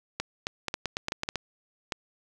clicks, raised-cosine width 0.2 ms, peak -12 dBFS, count 12, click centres 0.2 / 0.469 / 0.683 / 0.741 / 0.857 / 0.969 / 1.084 / 1.121 / 1.234 / 1.289 / 1.357 / 1.922 s, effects none

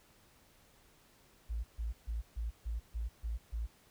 sine tone bursts, 56.4 Hz, A1, 44 cents sharp, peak -34 dBFS, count 8, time 1.49-3.67 s, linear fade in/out 20 ms, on 150 ms, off 140 ms, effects pink hiss -65 dBFS RMS until 3.9 s

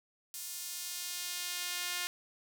sawtooth tone with high-pass filter sweep, 354.7 Hz, F4, 27 cents sharp, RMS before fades -39 dBFS, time 0.34-2.07 s, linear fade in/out 0 ms, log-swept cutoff 7400 to 2100 Hz, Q 0.73, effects none

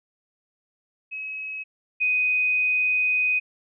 sine tone pair in turn, 2559 / 2499 Hz, D#7 / D#7, +48 / +7 cents, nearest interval unison, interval 41 cents, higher first, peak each -30 / -19 dBFS, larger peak second, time 1.11-1.64 / 2-3.4 s, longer second, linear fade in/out 20 ms, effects none

